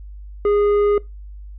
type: tone with tanh clipping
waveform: triangle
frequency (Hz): 411.5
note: G#4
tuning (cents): -16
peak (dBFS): -15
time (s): 0.45-0.98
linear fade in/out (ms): 2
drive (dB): 12
effects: noise-tail reverb RT60 0.2 s tail -22 dB re dry + added 50 Hz sine -33 dBFS peak until 1.58 s

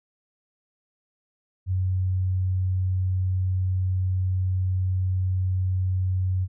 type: tone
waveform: sine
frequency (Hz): 92.9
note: F#2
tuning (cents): +7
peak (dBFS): -21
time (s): 1.66-6.48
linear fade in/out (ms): 50
effects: none

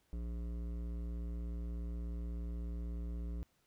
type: tone with hard clipping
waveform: sine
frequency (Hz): 58.27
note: A#1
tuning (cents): 0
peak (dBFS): -40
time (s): 0.13-3.43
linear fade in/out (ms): 0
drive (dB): 13
effects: pink hiss -75 dBFS RMS until 3.66 s

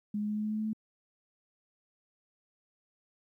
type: tone with pitch steps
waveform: sine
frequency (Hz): 208.3 / 209.6 / 211 / 212.3 / 213.7 / 215 / 216.4 / 217.8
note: G#3 / G#3 / G#3 / G#3 / G#3 / A3 / A3 / A3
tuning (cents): +5 / +16 / +28 / +38 / +50 / -40 / -29 / -17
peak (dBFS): -30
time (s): 0.14-0.732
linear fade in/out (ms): 5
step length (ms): 74
effects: 12-bit

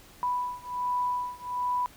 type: beating tone pair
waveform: sine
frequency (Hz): 987.8 / 989.1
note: B5 / B5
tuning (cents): 0 / +2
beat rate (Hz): 1.3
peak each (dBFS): -30 / -31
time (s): 0.23-1.86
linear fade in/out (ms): 0
effects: pink hiss -53 dBFS RMS until 1.96 s

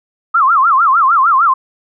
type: tone with vibrato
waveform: sine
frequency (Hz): 1200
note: D6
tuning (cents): +37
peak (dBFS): -7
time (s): 0.34-1.54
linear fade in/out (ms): 10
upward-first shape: sine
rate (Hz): 6.6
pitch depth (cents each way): 260
effects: none

